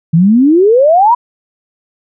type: exponential sweep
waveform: sine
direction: up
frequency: 155.56 to 1000 Hz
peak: -4 dBFS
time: 0.13-1.15 s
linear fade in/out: 10 ms
effects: none